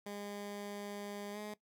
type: tone with pitch glide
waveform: 15% pulse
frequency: 203.9 to 210.2 Hz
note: G#3 to G#3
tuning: -32 to +21 cents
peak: -36 dBFS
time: 0.06-1.54 s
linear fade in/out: 5 ms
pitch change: +53 cents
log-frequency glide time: 1.32-1.38 s
effects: noise-tail reverb RT60 0.1 s tail -18 dB re dry